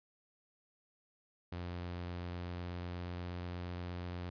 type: tone with pitch glide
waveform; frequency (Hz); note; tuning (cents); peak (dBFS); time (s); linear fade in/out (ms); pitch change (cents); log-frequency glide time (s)
sawtooth; 88 to 88.51; F2 to F2; +14 to +24; -36; 1.52-4.3; 5; +10; 2.26-3.4
effects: resampled to 11025 Hz